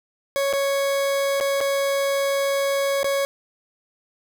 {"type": "tone with dropouts", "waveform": "40% pulse", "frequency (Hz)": 554.4, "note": "C#5", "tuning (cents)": 0, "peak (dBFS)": -19, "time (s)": [0.36, 3.25], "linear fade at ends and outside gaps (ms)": 0, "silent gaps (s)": [[0.528, 0.535], [1.401, 1.409], [1.605, 1.611], [3.031, 3.044]], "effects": []}